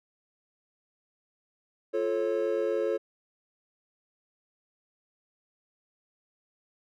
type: chord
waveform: triangle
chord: F augmented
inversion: none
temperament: just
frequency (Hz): 349.2 / 436.5 / 545.7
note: F4 / A4 / C#5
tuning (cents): 0 / -14 / -27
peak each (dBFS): -30 / -27 / -28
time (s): 1.93-2.98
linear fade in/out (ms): 20
effects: none